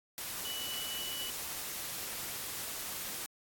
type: tone in noise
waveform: sine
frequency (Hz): 2960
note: F#7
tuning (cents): 0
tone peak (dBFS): -39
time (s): 0.45-1.3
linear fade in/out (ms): 0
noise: white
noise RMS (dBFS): -40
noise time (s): 0.18-3.26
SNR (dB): -2
effects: AAC 64 kbps